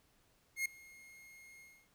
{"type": "tone with ADSR envelope", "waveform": "45% pulse", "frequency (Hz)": 2146, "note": "C7", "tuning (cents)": 43, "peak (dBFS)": -31, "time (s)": [0.56, 1.89], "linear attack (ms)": 95, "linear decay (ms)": 4, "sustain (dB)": -24, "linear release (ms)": 280, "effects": ["pink hiss -72 dBFS RMS until 1.94 s"]}